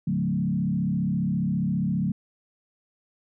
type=tone with frequency modulation; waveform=sine; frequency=181.7 Hz; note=F#3; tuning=31 cents flat; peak=-22 dBFS; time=0.07-2.12 s; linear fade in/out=5 ms; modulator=34.8 Hz; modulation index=1.3; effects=none